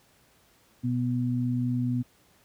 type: tone pair together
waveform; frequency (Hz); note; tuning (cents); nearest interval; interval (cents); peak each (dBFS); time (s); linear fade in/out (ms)
sine; 123.09 / 246.9; B2 / B3; -5 / 0; octave; 1205; -27; 0.83-2.03; 20
effects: pink hiss -62 dBFS RMS until 2.44 s + high-pass 60 Hz 12 dB/octave